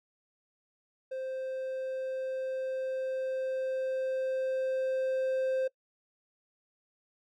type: tone with level ramp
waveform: triangle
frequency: 523.3 Hz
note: C5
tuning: in tune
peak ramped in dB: -32 to -25 dBFS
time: 1.11-5.68 s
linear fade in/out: 10 ms
effects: noise-tail reverb RT60 0.1 s tail -23 dB re dry